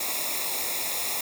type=noise with comb filter; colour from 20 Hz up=white; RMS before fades=-29 dBFS; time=0-1.21 s; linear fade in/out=5 ms; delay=0.65 ms; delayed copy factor=-0.8; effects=none